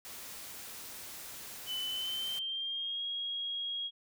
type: noise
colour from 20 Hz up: white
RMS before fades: -46 dBFS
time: 0.05-2.39 s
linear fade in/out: 0 ms
type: tone with pitch glide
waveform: sine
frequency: 3013 to 3286 Hz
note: F#7 to G#7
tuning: +31 to -19 cents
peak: -34 dBFS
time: 1.66-3.91 s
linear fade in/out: 50 ms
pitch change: +150 cents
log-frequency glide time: 1.85-3.04 s
effects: none